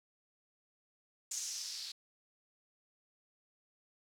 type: noise with low-pass filter sweep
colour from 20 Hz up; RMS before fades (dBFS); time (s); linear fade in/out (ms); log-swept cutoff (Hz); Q
violet; -42; 1.31-1.92; 5; 6900 to 4200; 3.7
effects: none